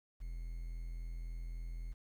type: tone with quantisation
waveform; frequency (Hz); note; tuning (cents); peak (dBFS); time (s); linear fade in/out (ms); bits
triangle; 41.83; E1; +26; -38; 0.2-1.94; 20; 11
effects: none

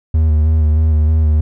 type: tone with vibrato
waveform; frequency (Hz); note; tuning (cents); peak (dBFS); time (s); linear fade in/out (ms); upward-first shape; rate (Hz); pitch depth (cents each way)
triangle; 77.78; D#2; 0; -7; 0.14-1.41; 5; square; 3.2; 28
effects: none

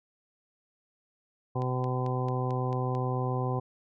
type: harmonic tone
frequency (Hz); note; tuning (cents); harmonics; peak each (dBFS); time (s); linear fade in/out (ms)
127.1; C3; -50; 1 / 2 / 3 / 4 / 5 / 6 / 7 / 8; -29 / -38 / -36 / -37 / -47 / -37 / -45 / -38; 1.55-3.6; 10
type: click train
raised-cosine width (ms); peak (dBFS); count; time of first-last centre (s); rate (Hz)
0.2; -30; 7; 1.62-2.95; 4.51
effects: none

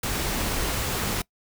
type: noise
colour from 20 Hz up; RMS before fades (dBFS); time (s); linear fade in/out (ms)
pink; -27; 0.03-1.22; 5
effects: noise-tail reverb RT60 0.1 s tail -23 dB re dry

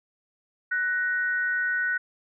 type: tone pair together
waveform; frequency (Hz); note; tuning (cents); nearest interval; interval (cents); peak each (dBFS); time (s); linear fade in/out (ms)
sine; 1489 / 1876; F#6 / A#6; +11 / +11; major third; 400; -24 / -30; 0.71-1.98; 10
effects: none

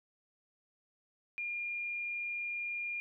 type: tone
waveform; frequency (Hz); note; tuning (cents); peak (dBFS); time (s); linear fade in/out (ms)
sine; 2411; D7; +45; -35; 1.38-3; 0
effects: none

